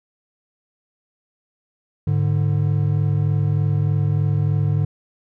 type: tone pair together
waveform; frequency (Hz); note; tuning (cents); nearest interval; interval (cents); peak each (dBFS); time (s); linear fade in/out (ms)
triangle; 104.51 / 147.8; G#2 / D3; +11 / +11; tritone; 600; -17; 2.07-4.85; 5
effects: none